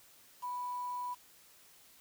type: tone with quantisation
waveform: sine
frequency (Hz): 987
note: B5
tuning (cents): -1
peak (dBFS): -36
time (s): 0.42-1.15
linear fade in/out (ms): 20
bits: 9
effects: white hiss -61 dBFS RMS until 2 s